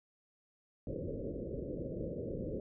white low-pass noise, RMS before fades -40 dBFS, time 0.87-2.6 s, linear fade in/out 2 ms, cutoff 570 Hz, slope 96 dB/octave, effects none

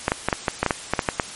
clicks, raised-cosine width 0.5 ms, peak -3 dBFS, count 12, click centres 0.081 / 0.119 / 0.286 / 0.328 / 0.482 / 0.63 / 0.663 / 0.708 / 0.936 / 0.992 / 1.088 / 1.198 s, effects white hiss -36 dBFS RMS until 1.35 s + MP3 48 kbps

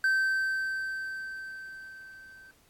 triangle tone with level ramp, 1551 Hz, G6, 19 cents flat, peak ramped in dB -20 to -48 dBFS, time 0.04-2.51 s, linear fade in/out 2 ms, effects pink hiss -63 dBFS RMS until 2.69 s + AAC 64 kbps

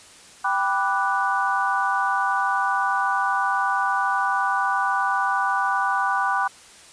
sine chord, G major seventh, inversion none, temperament equal, 784 / 987.8 / 1174.7 / 1480 Hz, G5 / B5 / D6 / F#6, 0 / 0 / 0 / 0 cents, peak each -25 dBFS, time 0.44-6.48 s, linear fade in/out 10 ms, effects white hiss -47 dBFS RMS until 6.92 s + resampled to 22050 Hz

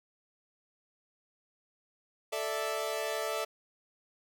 sawtooth chord, A suspended fourth, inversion none, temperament equal, 440 / 587.3 / 659.3 Hz, A4 / D5 / E5, 0 / 0 / 0 cents, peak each -33 / -33 / -32 dBFS, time 2.32-3.45 s, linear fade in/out 10 ms, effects none

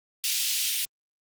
pink high-pass noise, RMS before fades -27 dBFS, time 0.24-0.85 s, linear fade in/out 0 ms, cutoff 2800 Hz, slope 24 dB/octave, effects Opus 48 kbps

